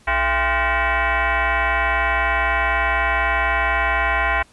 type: tone with frequency modulation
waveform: sine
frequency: 430 Hz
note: A4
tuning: 40 cents flat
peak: -16 dBFS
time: 0.07-4.43 s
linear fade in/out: 10 ms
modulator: 368 Hz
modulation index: 5.3
effects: pink hiss -53 dBFS RMS until 4.52 s + resampled to 24000 Hz